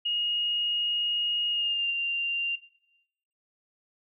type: tone with pitch glide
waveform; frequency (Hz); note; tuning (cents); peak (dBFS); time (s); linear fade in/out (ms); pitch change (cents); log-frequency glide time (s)
sine; 2869 to 2782; F7 to F7; +46 to -7; -25; 0.05-2.56; 10; -53; 1.5-1.9
effects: noise-tail reverb RT60 0.9 s tail -19 dB re dry